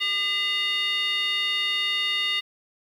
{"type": "tone with frequency modulation", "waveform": "sine", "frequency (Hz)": 2842, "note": "F7", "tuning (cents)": 30, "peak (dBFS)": -21, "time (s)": [0, 2.41], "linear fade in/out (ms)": 20, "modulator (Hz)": 818, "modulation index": 1.2, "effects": ["tanh soft clip ceiling -19 dBFS", "9-bit"]}